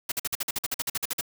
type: noise bursts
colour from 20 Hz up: white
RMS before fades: -28 dBFS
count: 15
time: 0.09-1.211 s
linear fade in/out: 5 ms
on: 29 ms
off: 49 ms
effects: none